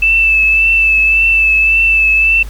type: tone with vibrato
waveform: sine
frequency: 2637 Hz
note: E7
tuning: in tune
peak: -7 dBFS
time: 0.02-2.43 s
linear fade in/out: 5 ms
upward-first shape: triangle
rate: 1.8 Hz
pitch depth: 30 cents each way
effects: added 50 Hz sine -22 dBFS peak until 2.49 s + pink hiss -38 dBFS RMS until 2.49 s